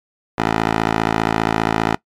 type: tone with band-pass filter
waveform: 10% pulse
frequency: 55 Hz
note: A1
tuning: in tune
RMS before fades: -18 dBFS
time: 0.38-1.96 s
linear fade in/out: 5 ms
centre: 1000 Hz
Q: 0.65
effects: noise-tail reverb RT60 0.1 s tail -21 dB re dry + MP3 96 kbps